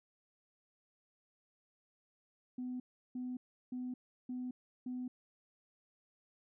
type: tone bursts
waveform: sine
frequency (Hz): 251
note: B3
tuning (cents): +28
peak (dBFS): -37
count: 5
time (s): 2.58-5.08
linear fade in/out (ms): 5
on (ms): 220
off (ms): 350
effects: tanh soft clip ceiling -34 dBFS